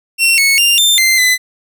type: tone with pitch steps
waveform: sawtooth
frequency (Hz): 2722 / 2203 / 2793 / 3580 / 2080 / 2012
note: F7 / C#7 / F7 / A7 / C7 / B6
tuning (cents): -45 / -11 / -1 / +29 / -11 / +32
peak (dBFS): -5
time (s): 0.18-1.38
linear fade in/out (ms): 50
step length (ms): 200
effects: none